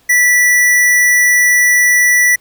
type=tone; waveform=square; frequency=1962 Hz; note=B6; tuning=12 cents flat; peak=-8 dBFS; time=0.09-2.36 s; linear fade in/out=10 ms; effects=pink hiss -52 dBFS RMS until 2.4 s